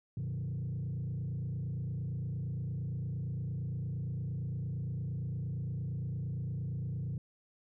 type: tone with frequency modulation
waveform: sine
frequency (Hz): 129.3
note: C3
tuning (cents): -20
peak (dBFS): -32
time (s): 0.17-7.18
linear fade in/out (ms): 2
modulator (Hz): 28.7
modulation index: 1.2
effects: tanh soft clip ceiling -32 dBFS